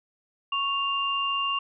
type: tone pair together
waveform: sine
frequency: 1108.8 / 2794 Hz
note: C#6 / F7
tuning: 0 / 0 cents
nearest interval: octave + major third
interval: 1600 cents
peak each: -27 dBFS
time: 0.52-1.59 s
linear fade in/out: 5 ms
effects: none